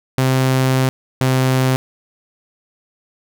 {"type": "tone pair in turn", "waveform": "sawtooth", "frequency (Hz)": [130.81, 130.16], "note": ["C3", "C3"], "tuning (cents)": [0, -9], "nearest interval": "unison", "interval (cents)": 9, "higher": "first", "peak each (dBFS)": -9, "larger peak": "neither", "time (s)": [[0.18, 0.89], [1.21, 1.76]], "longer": "first", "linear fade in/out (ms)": 0, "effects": []}